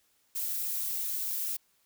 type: noise with flanger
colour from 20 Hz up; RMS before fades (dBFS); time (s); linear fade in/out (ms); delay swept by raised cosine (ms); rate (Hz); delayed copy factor
violet; -33; 0.35-1.57; 10; 0.71 to 4.71; 3.4; +0.5
effects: white hiss -70 dBFS RMS until 1.85 s